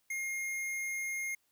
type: tone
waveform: square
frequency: 2134 Hz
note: C7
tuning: 34 cents sharp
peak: -35 dBFS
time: 0.1-1.35 s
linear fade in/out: 5 ms
effects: white hiss -75 dBFS RMS until 1.51 s